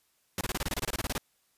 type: noise bursts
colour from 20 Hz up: pink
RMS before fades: -31 dBFS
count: 15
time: 0.38-1.18 s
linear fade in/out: 2 ms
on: 30 ms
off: 25 ms
effects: white hiss -71 dBFS RMS until 1.57 s + resampled to 32000 Hz